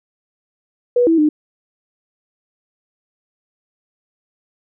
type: tone with pitch steps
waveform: sine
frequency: 487.3 / 327.9 / 303 Hz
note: B4 / E4 / D#4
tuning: -23 / -9 / -46 cents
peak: -10 dBFS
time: 0.96-1.29 s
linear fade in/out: 5 ms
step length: 110 ms
effects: none